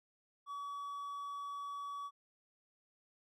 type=tone; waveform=triangle; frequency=1137 Hz; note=C#6; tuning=44 cents sharp; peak=-39 dBFS; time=0.46-2.11 s; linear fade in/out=50 ms; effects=none